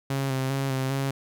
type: tone with vibrato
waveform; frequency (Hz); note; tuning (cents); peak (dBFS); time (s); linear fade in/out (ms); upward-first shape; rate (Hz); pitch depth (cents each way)
sawtooth; 134.3; C3; +46; -21; 0.1-1.11; 5; square; 2.5; 28
effects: none